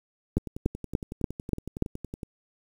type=two click trains; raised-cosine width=3 ms; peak=-22 / -10 dBFS; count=21 / 6; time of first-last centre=0.38-2.232 / 0.37-1.823 s; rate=10.8 / 3.44 Hz; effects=8-bit